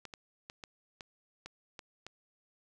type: clicks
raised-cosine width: 0.2 ms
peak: -27 dBFS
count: 8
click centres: 0.053 / 0.138 / 0.499 / 0.638 / 1.008 / 1.46 / 1.792 / 2.066 s
effects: none